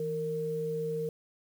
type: tone pair together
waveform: sine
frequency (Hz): 161.5 / 460.1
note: E3 / A#4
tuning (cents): -35 / -23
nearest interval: octave + tritone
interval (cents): 1812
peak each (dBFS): -37 / -31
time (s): 0-1.09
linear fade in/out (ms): 2
effects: 9-bit